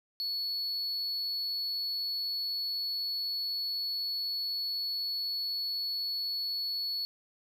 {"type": "tone", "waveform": "triangle", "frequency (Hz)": 4404, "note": "C#8", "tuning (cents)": -12, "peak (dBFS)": -30, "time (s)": [0.2, 7.05], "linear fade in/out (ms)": 0, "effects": []}